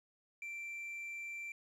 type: tone with quantisation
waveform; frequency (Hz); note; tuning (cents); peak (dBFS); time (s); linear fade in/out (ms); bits
triangle; 2349; D7; 0; -40; 0.42-1.52; 2; 11
effects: low-pass 11000 Hz 12 dB/octave